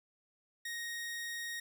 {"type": "tone", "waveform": "sawtooth", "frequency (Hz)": 1870, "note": "A#6", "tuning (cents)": 5, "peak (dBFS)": -35, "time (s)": [0.65, 1.6], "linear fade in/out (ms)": 5, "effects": []}